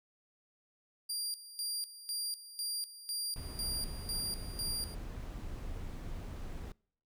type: tone with tremolo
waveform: 25% pulse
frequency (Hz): 4775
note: D8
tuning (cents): +28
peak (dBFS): -30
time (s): 1.09-4.95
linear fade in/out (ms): 10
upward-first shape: square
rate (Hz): 2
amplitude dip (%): 80
type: noise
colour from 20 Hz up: brown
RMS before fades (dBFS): -42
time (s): 3.36-6.72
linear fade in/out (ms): 2
effects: noise-tail reverb RT60 0.6 s tail -26 dB re dry